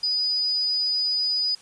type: tone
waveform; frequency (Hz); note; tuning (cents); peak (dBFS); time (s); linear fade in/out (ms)
sine; 4954; D#8; -8; -21; 0.03-1.55; 5
effects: white hiss -51 dBFS RMS until 1.61 s + resampled to 22050 Hz